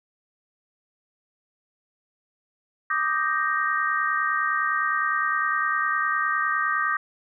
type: chord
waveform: sine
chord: Eb major seventh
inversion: third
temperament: equal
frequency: 1174.7 / 1244.5 / 1568 / 1864.7 Hz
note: D6 / Eb6 / G6 / Bb6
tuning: 0 / 0 / 0 / 0 cents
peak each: -27 dBFS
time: 2.9-6.97 s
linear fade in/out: 5 ms
effects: none